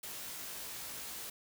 white noise with comb filter, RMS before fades -44 dBFS, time 0.03-1.3 s, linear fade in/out 5 ms, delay 18 ms, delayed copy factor +0.8, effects none

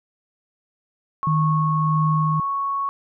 sine tone with pitch glide, 1100 to 1108.3 Hz, C#6 to C#6, -14 to -1 cents, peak -21 dBFS, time 1.23-2.89 s, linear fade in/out 0 ms, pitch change +13 cents, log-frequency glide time 2.33-2.49 s
sine tone with tremolo, 155.56 Hz, D#3, in tune, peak -17 dBFS, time 1.27-2.4 s, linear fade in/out 2 ms, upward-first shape sine, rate 1.6 Hz, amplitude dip 25%
effects none

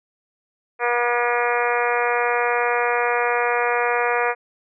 harmonic tone, 240.6 Hz, B3, 45 cents flat, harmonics 2 / 3 / 4 / 5 / 6 / 7 / 8 / 9 / 10, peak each -23 / -25 / -26 / -27 / -28 / -28 / -29 / -30 / -30 dBFS, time 0.79-4.35 s, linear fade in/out 50 ms, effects none

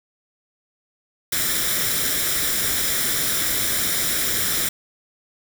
white noise with comb filter, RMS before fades -22 dBFS, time 1.32-4.69 s, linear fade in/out 5 ms, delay 0.55 ms, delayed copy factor +0.6, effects none

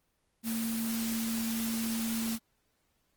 sine tone in noise, 227 Hz, A#3, 46 cents flat, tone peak -31 dBFS, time 0.43-2.39 s, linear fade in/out 50 ms, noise white, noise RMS -38 dBFS, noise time 0.43-2.39 s, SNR +4 dB, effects pink hiss -75 dBFS RMS until 3.16 s + Opus 24 kbps

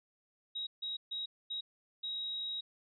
sine tone bursts at uneven times, 3812 Hz, A#7, 38 cents sharp, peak -36 dBFS, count 5, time 0.55-0.67 / 0.82-0.97 / 1.11-1.26 / 1.5-1.61 / 2.03-2.61 s, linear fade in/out 10 ms, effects none

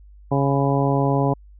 harmonic tone with a mistuned harmonic, 138.6 Hz, C#3, in tune, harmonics 1 / 2 / 3 / 4 / 5 / 6 / 7, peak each -20 / -23 / -25 / -26 / -27 / -28 / -28 dBFS, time 0.31-1.34 s, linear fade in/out 10 ms, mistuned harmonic 7, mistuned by +36 cents, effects added 50 Hz sine -43 dBFS peak until 1.59 s

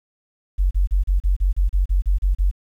sine tone bursts, 46.25 Hz, F#1, in tune, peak -14 dBFS, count 12, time 0.58-2.514 s, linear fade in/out 20 ms, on 130 ms, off 34 ms, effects 9-bit

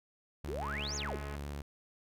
sawtooth tone with vibrato, 71.7 Hz, D2, 41 cents flat, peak -35 dBFS, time 0.44-1.62 s, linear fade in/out 5 ms, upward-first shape sine, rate 6.9 Hz, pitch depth 22 cents each way
sine exponential two-way sweep, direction up then down, 323.1 to 7040 to 323.1 Hz, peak -37 dBFS, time 0.48-1.16 s, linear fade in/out 5 ms, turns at 0.96 s
click train, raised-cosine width 0.5 ms, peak -33 dBFS, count 157, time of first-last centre 0.62-1.356 s, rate 212 Hz
effects none

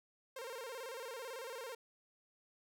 sawtooth tone with vibrato, 493.9 Hz, B4, in tune, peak -40 dBFS, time 0.36-1.75 s, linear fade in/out 5 ms, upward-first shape square, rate 18 Hz, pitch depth 120 cents each way, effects none

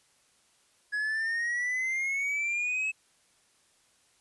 triangle exponential sweep, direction up, 1675 to 2600 Hz, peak -26 dBFS, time 0.92-2.92 s, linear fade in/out 20 ms, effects white hiss -66 dBFS RMS until 4.2 s + resampled to 24000 Hz

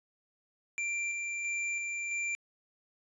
square tone with tremolo, 2362 Hz, D7, 9 cents sharp, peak -32 dBFS, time 0.78-2.35 s, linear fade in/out 0 ms, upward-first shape square, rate 1.5 Hz, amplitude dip 25%, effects resampled to 22050 Hz

